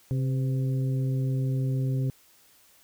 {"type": "harmonic tone with a mistuned harmonic", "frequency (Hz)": 132.4, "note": "C3", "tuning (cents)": 21, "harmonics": [1, 2, 3, 4], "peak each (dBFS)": [-24, -35, -40, -44], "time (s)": [0.11, 2.1], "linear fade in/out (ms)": 0, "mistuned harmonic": 4, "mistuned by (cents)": -53, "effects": ["white hiss -59 dBFS RMS until 2.83 s"]}